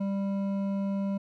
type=tone with hard clipping; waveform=sine; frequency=197.2 Hz; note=G3; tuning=11 cents sharp; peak=-29 dBFS; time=0-1.18 s; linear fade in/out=10 ms; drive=9 dB; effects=none